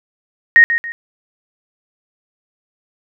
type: tone with echo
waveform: sine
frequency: 1864.7 Hz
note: A#6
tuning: in tune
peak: -3 dBFS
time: 0.56-0.64 s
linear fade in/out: 0 ms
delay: 140 ms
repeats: 2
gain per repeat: -10 dB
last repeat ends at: 0.92 s
effects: none